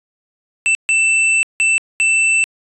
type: tone bursts at uneven times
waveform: square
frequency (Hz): 2664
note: E7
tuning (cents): +18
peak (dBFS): -12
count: 4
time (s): 0.66-0.75 / 0.89-1.43 / 1.6-1.78 / 2-2.44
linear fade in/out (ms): 0
effects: resampled to 24000 Hz